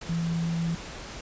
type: tone in noise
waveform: sine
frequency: 167 Hz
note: E3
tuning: 23 cents sharp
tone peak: -25 dBFS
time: 0.09-0.75 s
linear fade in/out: 5 ms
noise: pink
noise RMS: -40 dBFS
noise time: 0.01-1.21 s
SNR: +12 dB
effects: resampled to 16000 Hz